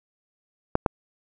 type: clicks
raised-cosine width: 1 ms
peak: -5 dBFS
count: 2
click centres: 0.754 / 0.862 s
effects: none